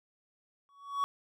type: tone with exponential growth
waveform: triangle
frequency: 1124 Hz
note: C#6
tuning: 24 cents sharp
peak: -23 dBFS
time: 0.69-1.04 s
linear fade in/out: 0 ms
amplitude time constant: 76 ms
effects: none